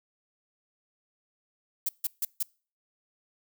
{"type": "noise bursts", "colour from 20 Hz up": "violet", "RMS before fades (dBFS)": -28, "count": 4, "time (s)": [1.86, 2.43], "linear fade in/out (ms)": 5, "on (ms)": 30, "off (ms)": 150, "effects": ["noise-tail reverb RT60 0.4 s tail -26 dB re dry"]}